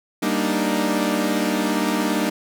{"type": "chord", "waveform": "sawtooth", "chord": "Eb major seventh", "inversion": "first", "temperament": "equal", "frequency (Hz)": [196, 233.1, 293.7, 311.1], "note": ["G3", "Bb3", "D4", "Eb4"], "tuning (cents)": [0, 0, 0, 0], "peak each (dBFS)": -21, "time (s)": [0.22, 2.3], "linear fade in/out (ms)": 10, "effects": []}